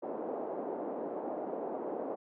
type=band-pass noise; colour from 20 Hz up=white; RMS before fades=-38 dBFS; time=0.02-2.16 s; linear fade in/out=20 ms; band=260 to 690 Hz; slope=24 dB/octave; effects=none